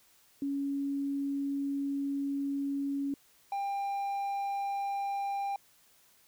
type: tone pair in turn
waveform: sine / triangle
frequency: 279.2 / 796.6 Hz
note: C#4 / G5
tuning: +13 / +28 cents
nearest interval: octave + tritone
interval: 1815 cents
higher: second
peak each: -30 / -29 dBFS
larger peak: second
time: 0.42-3.14 / 3.52-5.56 s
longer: first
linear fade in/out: 2 ms
effects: white hiss -64 dBFS RMS until 6.27 s